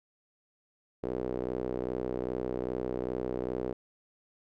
sawtooth tone with band-pass filter, 62.5 Hz, B1, 21 cents sharp, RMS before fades -34 dBFS, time 1.03-3.73 s, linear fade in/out 5 ms, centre 420 Hz, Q 2.9, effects none

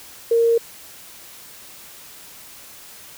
sine tone, 463.1 Hz, A#4, 11 cents flat, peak -13 dBFS, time 0.31-0.58 s, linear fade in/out 5 ms, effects white hiss -42 dBFS RMS until 3.17 s

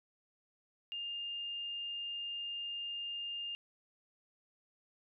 sine tone, 2812 Hz, F7, 11 cents sharp, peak -38 dBFS, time 0.92-3.55 s, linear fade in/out 0 ms, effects none

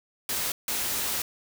white noise bursts at uneven times, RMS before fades -29 dBFS, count 2, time 0.29-0.52 / 0.68-1.22 s, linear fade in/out 2 ms, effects none

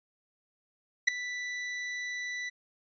40% pulse tone with ADSR envelope, 1975.5 Hz, B6, in tune, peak -15 dBFS, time 1.07-2.5 s, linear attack 13 ms, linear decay 3 ms, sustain -18 dB, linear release 17 ms, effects resampled to 16000 Hz

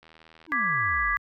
click train, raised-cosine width 0.3 ms, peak -35 dBFS, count 36, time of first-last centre 0.03-0.465 s, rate 80.4 Hz
triangle exponential sweep, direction down, 339.6 to 36.71 Hz, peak -33 dBFS, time 0.47-1.18 s, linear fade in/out 50 ms
sine chord, G# diminished, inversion second, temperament equal, 1174.7 / 1661.2 / 1975.5 Hz, D6 / G#6 / B6, 0 / 0 / 0 cents, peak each -27 dBFS, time 0.52-1.17 s, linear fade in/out 0 ms
effects none

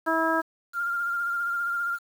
harmonic tone, 324.6 Hz, E4, 27 cents flat, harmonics 1 / 2 / 3 / 4 / 5, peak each -28 / -28 / -28 / -28 / -28 dBFS, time 0.06-0.42 s, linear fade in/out 20 ms
sine tone with vibrato, 1396 Hz, F6, 1 cent flat, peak -25 dBFS, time 0.73-1.99 s, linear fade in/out 50 ms, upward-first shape sine, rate 15 Hz, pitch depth 24 cents each way
effects 8-bit

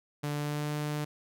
sawtooth tone with pitch glide, 146.83 to 149.14 Hz, D3 to D3, 0 to +27 cents, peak -27 dBFS, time 0.23-1.05 s, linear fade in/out 10 ms, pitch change +27 cents, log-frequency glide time 0.36-0.72 s, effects none

